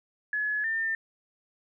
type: tone pair in turn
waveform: sine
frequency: 1700 / 1801.1 Hz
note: G#6 / A6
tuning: +40 / +40 cents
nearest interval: minor second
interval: 100 cents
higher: second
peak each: -26 dBFS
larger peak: neither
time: 0.33-0.64 / 0.64-0.95 s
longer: neither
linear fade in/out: 2 ms
effects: none